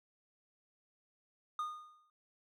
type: tone with exponential decay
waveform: triangle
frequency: 1226 Hz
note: D#6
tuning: 26 cents flat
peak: -31 dBFS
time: 1.59-2.1 s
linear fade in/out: 2 ms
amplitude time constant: 110 ms
effects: none